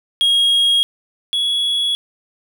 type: tone pair in turn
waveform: triangle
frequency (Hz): 3278 / 3364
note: G#7 / G#7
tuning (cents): -23 / +22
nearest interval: unison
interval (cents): 45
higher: second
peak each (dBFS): -10 / -14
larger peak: first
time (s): 0.21-0.83 / 1.33-1.95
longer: neither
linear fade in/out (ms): 0
effects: none